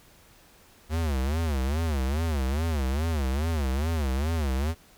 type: tone with vibrato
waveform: square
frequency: 73.42 Hz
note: D2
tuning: in tune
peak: -25 dBFS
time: 0.89-4.75 s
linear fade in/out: 50 ms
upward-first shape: sine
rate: 2.4 Hz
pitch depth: 220 cents each way
effects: pink hiss -56 dBFS RMS until 4.97 s